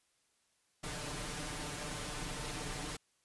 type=noise with comb filter; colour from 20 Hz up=pink; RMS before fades=-41 dBFS; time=0.83-2.97 s; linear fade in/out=10 ms; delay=6.7 ms; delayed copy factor=+0.9; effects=white hiss -75 dBFS RMS until 3.24 s + resampled to 24000 Hz